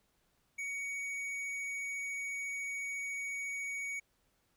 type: tone with hard clipping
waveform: sine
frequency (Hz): 2243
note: C#7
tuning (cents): +20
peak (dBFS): -38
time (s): 0.58-4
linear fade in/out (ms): 10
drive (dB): 8
effects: pink hiss -75 dBFS RMS until 4.56 s

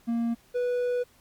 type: tone pair in turn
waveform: triangle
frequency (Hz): 232.9 / 491.2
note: A#3 / B4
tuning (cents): -1 / -9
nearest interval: octave + minor second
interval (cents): 1292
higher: second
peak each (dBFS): -22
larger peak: neither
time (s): 0.07-0.35 / 0.54-1.04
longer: second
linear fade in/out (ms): 20
effects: pink hiss -60 dBFS RMS until 1.2 s + MP3 96 kbps

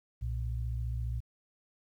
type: tone pair together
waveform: sine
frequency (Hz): 61.74 / 116.46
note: B1 / A#2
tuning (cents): 0 / -1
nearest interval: major seventh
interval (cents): 1099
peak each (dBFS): -33 / -36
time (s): 0.21-1.21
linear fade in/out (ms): 20
effects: 11-bit

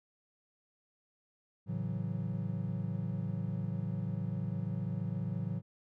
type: chord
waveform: triangle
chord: F# minor seventh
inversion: first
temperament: equal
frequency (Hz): 110 / 138.59 / 164.81 / 185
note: A2 / C#3 / E3 / F#3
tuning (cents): 0 / 0 / 0 / 0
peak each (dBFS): -36 / -38 / -37 / -37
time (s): 1.66-5.62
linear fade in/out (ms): 50
effects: none

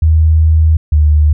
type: tone pair in turn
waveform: sine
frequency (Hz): 79.3 / 75.48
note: D#2 / D2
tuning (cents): +33 / +48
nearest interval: minor second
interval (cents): 85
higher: first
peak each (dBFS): -5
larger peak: neither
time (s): 0.02-0.77 / 0.92-1.33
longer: first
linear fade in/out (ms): 5
effects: none

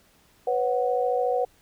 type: chord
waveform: sine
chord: B suspended second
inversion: none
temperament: equal with one note detuned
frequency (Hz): 493.9 / 547.7 / 740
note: B4 / C#5 / F#5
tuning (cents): 0 / -21 / 0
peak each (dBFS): -24 / -29 / -26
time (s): 0.47-1.45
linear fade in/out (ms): 5
effects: pink hiss -60 dBFS RMS until 1.61 s

